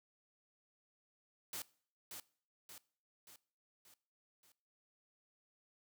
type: noise with echo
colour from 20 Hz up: white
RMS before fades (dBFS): -44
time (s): 1.53-1.62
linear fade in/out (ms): 2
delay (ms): 580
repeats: 5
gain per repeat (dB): -5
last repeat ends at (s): 4.52
effects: noise-tail reverb RT60 0.5 s tail -21 dB re dry + high-pass 100 Hz 12 dB/octave